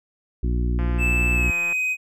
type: harmonic tone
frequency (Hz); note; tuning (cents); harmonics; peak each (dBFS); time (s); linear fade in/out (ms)
60; B1; -49; 1 / 2 / 3 / 4 / 5 / 6; -20 / -29 / -32 / -33 / -35 / -36; 0.43-1.51; 5
type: click train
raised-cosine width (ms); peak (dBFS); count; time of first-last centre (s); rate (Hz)
0.5; -22; 162; 0.79-1.726; 172
type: tone with pitch glide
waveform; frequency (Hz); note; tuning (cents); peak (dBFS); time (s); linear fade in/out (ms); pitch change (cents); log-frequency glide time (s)
triangle; 2632 to 2512; E7 to D#7; -3 to +16; -19; 0.98-1.97; 50; -81; 1.34-1.54
effects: none